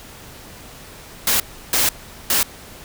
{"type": "noise bursts at uneven times", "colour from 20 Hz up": "white", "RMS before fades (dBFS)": -17, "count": 3, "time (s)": [[1.27, 1.4], [1.73, 1.89], [2.3, 2.43]], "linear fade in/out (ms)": 2, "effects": ["pink hiss -40 dBFS RMS until 2.84 s"]}